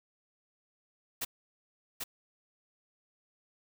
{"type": "noise with echo", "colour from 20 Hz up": "white", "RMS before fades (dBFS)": -34, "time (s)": [1.21, 1.25], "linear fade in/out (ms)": 10, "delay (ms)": 790, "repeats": 1, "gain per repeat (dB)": -3, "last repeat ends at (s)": 2.04, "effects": []}